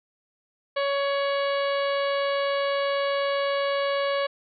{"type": "harmonic tone with a mistuned harmonic", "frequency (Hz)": 559, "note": "C#5", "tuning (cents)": 14, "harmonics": [1, 2, 3, 4, 5, 6, 7, 8], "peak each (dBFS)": [-24, -30, -34, -36, -38, -40, -41, -42], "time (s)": [0.76, 4.27], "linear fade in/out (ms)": 10, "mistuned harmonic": 5, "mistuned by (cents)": 48, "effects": []}